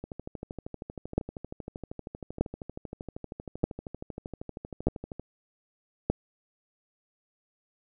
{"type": "two click trains", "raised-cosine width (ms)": 2, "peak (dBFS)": [-24, -10], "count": [67, 5], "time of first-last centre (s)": [[0.04, 5.196], [1.18, 6.1]], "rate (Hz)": [12.8, 0.813], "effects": []}